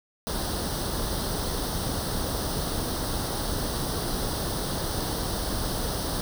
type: noise with comb filter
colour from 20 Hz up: pink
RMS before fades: -29 dBFS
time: 0.27-6.21 s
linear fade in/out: 0 ms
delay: 0.21 ms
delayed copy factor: +0.75
effects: none